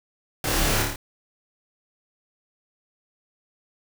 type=noise with echo; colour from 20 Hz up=pink; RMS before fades=-26 dBFS; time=0.44-0.82 s; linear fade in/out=2 ms; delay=28 ms; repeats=5; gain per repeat=-2 dB; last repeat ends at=0.96 s; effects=none